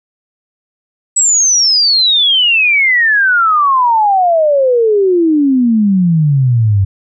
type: exponential sweep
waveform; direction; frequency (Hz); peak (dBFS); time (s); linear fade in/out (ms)
sine; down; 7920 to 94.6; -7; 1.16-6.85; 10
effects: none